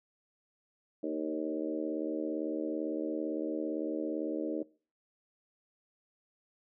harmonic tone with a mistuned harmonic, 77.78 Hz, D#2, in tune, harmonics 3 / 4 / 5 / 6 / 7 / 8, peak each -43 / -35 / -41 / -40 / -40 / -45 dBFS, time 1.03-4.63 s, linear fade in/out 5 ms, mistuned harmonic 7, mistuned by +16 cents, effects noise-tail reverb RT60 0.4 s tail -22 dB re dry

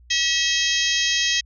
harmonic tone, 644 Hz, E5, 41 cents flat, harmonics 3 / 4 / 5 / 6 / 7 / 8 / 9 / 10, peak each -25 / -27 / -24 / -27 / -31 / -27 / -32 / -27 dBFS, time 0.1-1.41 s, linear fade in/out 10 ms, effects added 60 Hz sine -47 dBFS peak until 1.45 s

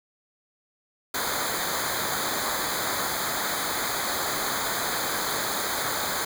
pink noise with comb filter, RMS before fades -28 dBFS, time 1.14-6.25 s, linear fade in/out 5 ms, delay 0.36 ms, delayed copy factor -0.95, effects none

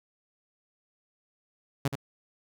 sawtooth tone with echo, 138.5 Hz, C#3, 1 cent flat, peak -20 dBFS, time 1.85-1.88 s, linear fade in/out 5 ms, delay 75 ms, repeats 1, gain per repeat -7 dB, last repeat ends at 1.955 s, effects none

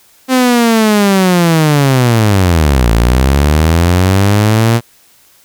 sawtooth linear two-way sweep, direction down then up, 261.6 to 55 to 118.4 Hz, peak -3 dBFS, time 0.28-4.81 s, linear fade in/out 50 ms, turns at 2.91 s, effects white hiss -47 dBFS RMS until 5.44 s

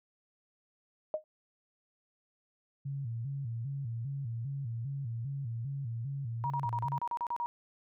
sine tone with exponential decay, 619 Hz, D#5, 9 cents flat, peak -25 dBFS, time 1.14-1.24 s, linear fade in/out 1 ms, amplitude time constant 20 ms
sine tone with vibrato, 126.6 Hz, B2, 43 cents sharp, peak -34 dBFS, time 2.85-6.99 s, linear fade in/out 10 ms, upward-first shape square, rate 2.5 Hz, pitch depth 160 cents each way
sine tone bursts, 952 Hz, A#5, 36 cents sharp, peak -31 dBFS, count 11, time 6.44-7.46 s, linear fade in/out 0 ms, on 60 ms, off 36 ms
effects none

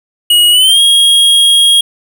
square tone with pitch glide, 2900 to 3274 Hz, F#7 to G#7, -35 to -25 cents, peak -5 dBFS, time 0.3-1.81 s, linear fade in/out 5 ms, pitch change +210 cents, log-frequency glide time 0.51-0.8 s, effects none

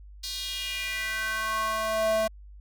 square tone with high-pass filter sweep, 219.3 Hz, A3, 6 cents flat, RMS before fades -29 dBFS, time 0.23-2.28 s, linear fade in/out 10 ms, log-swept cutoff 4400 to 540 Hz, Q 3.3, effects added 50 Hz sine -44 dBFS peak until 2.6 s

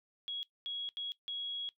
sine tone bursts at uneven times, 3322 Hz, G#7, in tune, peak -36 dBFS, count 4, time 0.28-0.43 / 0.66-0.89 / 0.97-1.12 / 1.28-1.69 s, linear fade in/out 0 ms, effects noise-tail reverb RT60 0.1 s tail -18 dB re dry

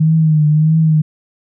sine tone with vibrato, 155.56 Hz, D#3, in tune, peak -8 dBFS, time 0-1.02 s, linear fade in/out 10 ms, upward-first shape triangle, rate 1.6 Hz, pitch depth 65 cents each way, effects none

